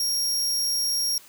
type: tone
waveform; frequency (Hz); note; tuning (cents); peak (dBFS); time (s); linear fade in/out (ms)
sawtooth; 5588; F8; 0; -20; 0-1.18; 2
effects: white hiss -50 dBFS RMS until 1.28 s + high-pass 100 Hz 12 dB/octave

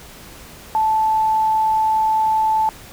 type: tone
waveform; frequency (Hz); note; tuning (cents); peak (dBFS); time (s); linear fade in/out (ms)
sine; 875; A5; -10; -14; 0.75-2.69; 0
effects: pink hiss -40 dBFS RMS until 2.92 s

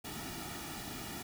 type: noise with comb filter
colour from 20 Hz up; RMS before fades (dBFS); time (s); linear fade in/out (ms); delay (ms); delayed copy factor
pink; -43; 0.04-1.23; 10; 1.9; -0.7
effects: none

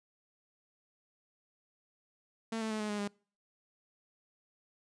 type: tone with pitch steps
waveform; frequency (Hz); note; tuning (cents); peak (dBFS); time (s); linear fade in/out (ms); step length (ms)
sawtooth; 224.9 / 220.4 / 216 / 211.7 / 207.4 / 203.3; A3 / A3 / A3 / G#3 / G#3 / G#3; +38 / +3 / -32 / +33 / -2 / -37; -30; 2.52-3.078; 5; 93
effects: noise-tail reverb RT60 0.4 s tail -25 dB re dry + resampled to 22050 Hz

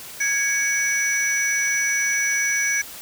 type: tone cluster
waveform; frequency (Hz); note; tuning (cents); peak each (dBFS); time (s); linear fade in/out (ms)
sine; 1657 / 2246 / 5910; G#6 / C#7 / F#8; -4 / +22 / -3; -22; 0.2-2.82; 10
effects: tanh soft clip ceiling -14 dBFS + white hiss -38 dBFS RMS until 3.01 s

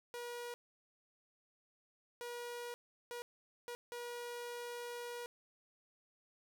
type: tone bursts at uneven times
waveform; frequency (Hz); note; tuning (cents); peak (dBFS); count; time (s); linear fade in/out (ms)
sawtooth; 480.6; B4; -47; -39; 5; 0.14-0.54 / 2.21-2.74 / 3.11-3.22 / 3.68-3.75 / 3.92-5.26; 0
effects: none

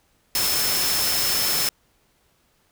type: tone in noise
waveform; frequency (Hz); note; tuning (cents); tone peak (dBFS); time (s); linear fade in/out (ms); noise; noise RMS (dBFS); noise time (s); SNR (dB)
sine; 5274; E8; 0; -25; 0.35-1.69; 2; white; -23; 0.35-1.69; -5
effects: pink hiss -64 dBFS RMS until 2.71 s

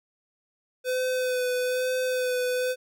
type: tone with vibrato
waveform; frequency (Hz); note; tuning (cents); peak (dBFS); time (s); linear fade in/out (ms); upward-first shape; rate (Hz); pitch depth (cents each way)
square; 505; B4; +39; -25; 0.84-2.76; 50; sine; 1.1; 20
effects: none

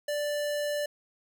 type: tone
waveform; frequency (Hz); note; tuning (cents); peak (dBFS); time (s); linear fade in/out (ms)
square; 587.3; D5; 0; -29; 0.08-0.86; 5
effects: none

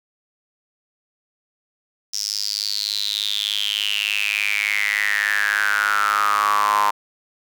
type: tone with high-pass filter sweep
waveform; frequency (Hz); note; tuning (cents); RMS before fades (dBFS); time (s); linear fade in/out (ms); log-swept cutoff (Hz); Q
sawtooth; 103.4; G#2; -7; -21; 2.13-6.91; 10; 5500 to 980; 9.4
effects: none

